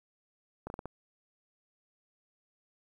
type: slowing click train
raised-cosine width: 1 ms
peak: -25 dBFS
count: 5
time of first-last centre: 0.67-0.856 s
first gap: 31 ms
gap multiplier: 1.28
effects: 10-bit